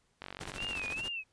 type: click train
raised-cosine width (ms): 0.3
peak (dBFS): -25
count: 34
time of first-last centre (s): 0.22-0.924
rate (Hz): 46.9
type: noise with tremolo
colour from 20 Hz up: pink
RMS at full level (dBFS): -42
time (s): 0.4-1.09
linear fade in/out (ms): 10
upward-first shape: sine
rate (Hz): 14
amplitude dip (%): 80
type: tone with vibrato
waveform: sine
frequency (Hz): 2637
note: E7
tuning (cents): 0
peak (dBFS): -35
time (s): 0.56-1.24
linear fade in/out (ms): 50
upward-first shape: sine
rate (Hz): 2.4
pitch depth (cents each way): 120
effects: pink hiss -73 dBFS RMS until 1.32 s + resampled to 22050 Hz